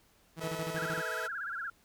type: tone with tremolo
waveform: sawtooth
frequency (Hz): 162.6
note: E3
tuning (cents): -23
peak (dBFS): -31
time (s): 0.36-1.03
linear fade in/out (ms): 50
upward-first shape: square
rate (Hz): 13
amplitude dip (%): 75
type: chord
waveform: sawtooth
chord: A suspended second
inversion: none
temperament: equal with one note detuned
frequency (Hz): 440 / 493.9 / 643.5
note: A4 / B4 / E5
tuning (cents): 0 / 0 / -42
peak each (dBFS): -39 / -38 / -36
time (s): 0.4-1.28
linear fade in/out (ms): 20
type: tone with vibrato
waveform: sine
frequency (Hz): 1500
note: F#6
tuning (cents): +23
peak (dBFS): -35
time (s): 0.76-1.7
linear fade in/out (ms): 5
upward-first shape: sine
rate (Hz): 17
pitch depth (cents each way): 190
effects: pink hiss -66 dBFS RMS until 1.84 s